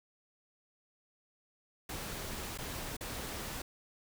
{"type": "noise with dropouts", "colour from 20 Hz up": "pink", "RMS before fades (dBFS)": -41, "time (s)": [1.89, 3.62], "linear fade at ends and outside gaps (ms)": 5, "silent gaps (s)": [[2.576, 2.585], [2.968, 3.008]], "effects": []}